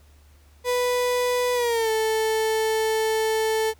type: tone with pitch glide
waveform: 35% pulse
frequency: 493.9 to 440 Hz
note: B4 to A4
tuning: 0 to 0 cents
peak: -19 dBFS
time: 0.64-3.74 s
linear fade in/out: 50 ms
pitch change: -200 cents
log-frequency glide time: 1.54-1.9 s
effects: added 73 Hz sine -51 dBFS peak until 3.79 s + pink hiss -60 dBFS RMS until 3.79 s